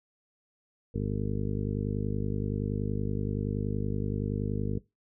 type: harmonic tone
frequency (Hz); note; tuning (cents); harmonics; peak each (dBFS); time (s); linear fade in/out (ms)
50.6; G#1; -44; 1 / 2 / 3 / 4 / 5 / 6 / 7 / 8 / 9; -35 / -33 / -36 / -36 / -38 / -44 / -46 / -42 / -39; 0.94-4.79; 10
effects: noise-tail reverb RT60 0.2 s tail -19 dB re dry